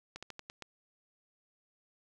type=slowing click train; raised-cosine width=0.2 ms; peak=-26 dBFS; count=6; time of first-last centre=0.16-0.623 s; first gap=66 ms; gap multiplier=1.17; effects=none

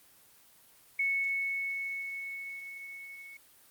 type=tone with level ramp; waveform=sine; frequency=2207 Hz; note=C#7; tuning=8 cents flat; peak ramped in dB=-26 to -45 dBFS; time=0.99-3.37 s; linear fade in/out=5 ms; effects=white hiss -60 dBFS RMS until 3.7 s + Opus 24 kbps

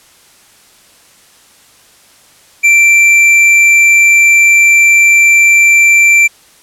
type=tone with tanh clipping; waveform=sine; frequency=2349 Hz; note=D7; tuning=in tune; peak=-5 dBFS; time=2.63-6.28 s; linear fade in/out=20 ms; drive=9 dB; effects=white hiss -44 dBFS RMS until 6.62 s + low-pass 11000 Hz 12 dB/octave

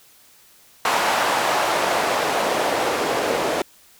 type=noise with band-pass filter sweep; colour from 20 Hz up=white; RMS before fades=-21 dBFS; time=0.85-3.62 s; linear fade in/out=2 ms; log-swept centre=870 to 480 Hz; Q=1.3; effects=white hiss -52 dBFS RMS until 3.99 s

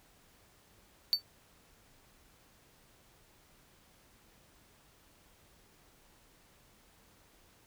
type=tone with exponential decay; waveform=triangle; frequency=4500 Hz; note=C#8; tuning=25 cents sharp; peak=-19 dBFS; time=1.13-1.22 s; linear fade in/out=0 ms; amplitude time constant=18 ms; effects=pink hiss -64 dBFS RMS until 7.66 s

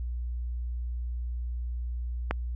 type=click; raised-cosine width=0.5 ms; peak=-12 dBFS; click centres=2.31 s; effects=added 60 Hz sine -30 dBFS peak until 2.55 s

